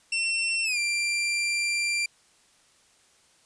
sawtooth tone with pitch glide, 2704 to 2368 Hz, E7 to D7, +43 to +14 cents, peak -21 dBFS, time 0.12-2.06 s, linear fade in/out 5 ms, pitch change -229 cents, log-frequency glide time 0.63-0.78 s, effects white hiss -61 dBFS RMS until 3.45 s + resampled to 22050 Hz

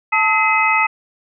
sine tone cluster, 882 / 1278 / 2049 / 2550 Hz, A5 / D#6 / C7 / D#7, +4 / +46 / -37 / +42 cents, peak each -18 dBFS, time 0.12-0.87 s, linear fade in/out 10 ms, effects none

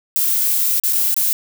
violet noise with dropouts, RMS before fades -17 dBFS, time 0.16-1.33 s, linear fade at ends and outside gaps 0 ms, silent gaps 0.798-0.836 / 0.926-0.931 / 1.143-1.165 s, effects none

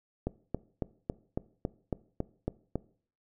click train, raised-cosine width 2 ms, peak -17 dBFS, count 10, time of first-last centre 0.27-2.756 s, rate 3.62 Hz, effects noise-tail reverb RT60 0.5 s tail -20 dB re dry

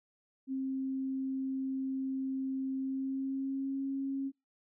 sine tone with pitch glide, 265.8 to 271.9 Hz, C4 to C#4, +27 to -33 cents, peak -32 dBFS, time 0.47-4.32 s, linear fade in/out 50 ms, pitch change +40 cents, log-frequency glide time 2.78-3.83 s, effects noise-tail reverb RT60 0.2 s tail -22 dB re dry

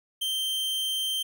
45% pulse tone, 3136 Hz, G7, in tune, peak -26 dBFS, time 0.21-1.23 s, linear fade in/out 10 ms, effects none

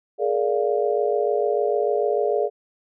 sine chord, Bb dominant seventh, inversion third, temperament just, 419.5 / 466.2 / 582.7 / 699.2 Hz, Ab4 / Bb4 / D5 / F5, +17 / 0 / -14 / +2 cents, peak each -22 / -25 / -25 / -27 dBFS, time 0.18-2.5 s, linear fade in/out 50 ms, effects none

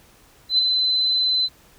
sine tone with ADSR envelope, 4041 Hz, B7, 39 cents sharp, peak -12 dBFS, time 0.49-1.49 s, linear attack 99 ms, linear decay 3 ms, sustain -5 dB, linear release 45 ms, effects pink hiss -53 dBFS RMS until 1.78 s

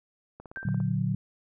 click train, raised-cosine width 1 ms, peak -30 dBFS, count 8, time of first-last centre 0.4-0.802 s, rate 17.4 Hz
sine tone with exponential decay, 1568 Hz, G6, in tune, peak -32 dBFS, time 0.56-0.95 s, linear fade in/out 0 ms, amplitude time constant 83 ms
sine chord, Bb augmented, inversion none, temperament equal, 116.54 / 146.83 / 185 Hz, Bb2 / D3 / F#3, 0 / 0 / 0 cents, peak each -29 dBFS, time 0.65-1.15 s, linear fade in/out 5 ms
effects none

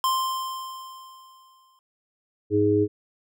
square tone with exponential decay, 1047 Hz, C6, 1 cent sharp, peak -20 dBFS, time 0.04-1.79 s, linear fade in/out 1 ms, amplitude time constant 380 ms
harmonic tone, 103.83 Hz, G#2, in tune, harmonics 1 / 3 / 4, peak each -26 / -22 / -20 dBFS, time 2.5-2.88 s, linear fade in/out 50 ms
effects none

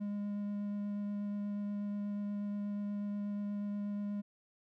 triangle tone with vibrato, 204.6 Hz, G#3, 26 cents flat, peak -33 dBFS, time 0-4.22 s, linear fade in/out 20 ms, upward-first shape sine, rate 8.3 Hz, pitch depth 8 cents each way, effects none

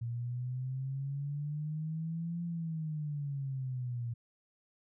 sine exponential two-way sweep, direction up then down, 116.54 to 172.3 to 116.54 Hz, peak -34 dBFS, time 0.01-4.14 s, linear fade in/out 10 ms, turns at 2.43 s, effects none

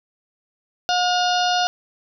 harmonic tone with a mistuned harmonic, 719 Hz, F#5, 50 cents flat, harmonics 1 / 2 / 4 / 5 / 6 / 7 / 8, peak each -19 / -25 / -27 / -29 / -29 / -29 / -33 dBFS, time 0.89-1.67 s, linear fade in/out 0 ms, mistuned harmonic 4, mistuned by -16 cents, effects none

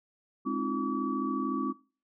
sine tone cluster, 209.6 / 265.5 / 309.5 / 343.2 / 1144 Hz, G#3 / C4 / D#4 / F4 / D6, +16 / +25 / -9 / -30 / -46 cents, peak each -36 / -32 / -37 / -37 / -34 dBFS, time 0.45-1.73 s, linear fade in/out 20 ms, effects noise-tail reverb RT60 0.4 s tail -22 dB re dry

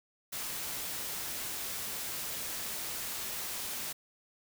white noise, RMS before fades -38 dBFS, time 0.32-3.93 s, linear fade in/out 10 ms, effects none

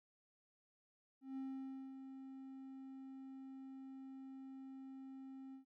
triangle tone with ADSR envelope, 266.4 Hz, C4, 31 cents sharp, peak -40 dBFS, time 1.21-5.65 s, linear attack 160 ms, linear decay 560 ms, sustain -8 dB, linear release 110 ms, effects none

